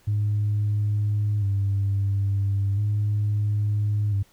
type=tone with vibrato; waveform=sine; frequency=101.7 Hz; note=G#2; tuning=36 cents flat; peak=-19 dBFS; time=0.07-4.23 s; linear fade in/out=10 ms; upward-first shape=square; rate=0.37 Hz; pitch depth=43 cents each way; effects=tanh soft clip ceiling -17 dBFS + pink hiss -59 dBFS RMS until 4.32 s